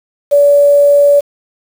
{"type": "tone with quantisation", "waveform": "sine", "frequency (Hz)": 573, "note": "D5", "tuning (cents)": -43, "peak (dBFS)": -4, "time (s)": [0.31, 1.21], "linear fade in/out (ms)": 20, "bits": 5, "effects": []}